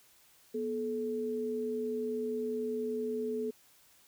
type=tone pair together; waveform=sine; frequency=242.7 / 432.4 Hz; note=B3 / A4; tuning=-30 / -30 cents; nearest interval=minor seventh; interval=1000 cents; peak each=-37 / -33 dBFS; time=0.54-3.51 s; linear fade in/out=10 ms; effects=white hiss -63 dBFS RMS until 4.07 s